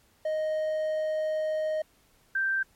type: tone pair in turn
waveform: triangle / sine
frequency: 622.3 / 1568.1 Hz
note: D#5 / G6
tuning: 0 / 0 cents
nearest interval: octave + major third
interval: 1600 cents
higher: second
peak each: -24 dBFS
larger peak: neither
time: 0.25-1.82 / 2.35-2.63 s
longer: first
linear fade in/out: 5 ms
effects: pink hiss -64 dBFS RMS until 2.75 s + MP3 64 kbps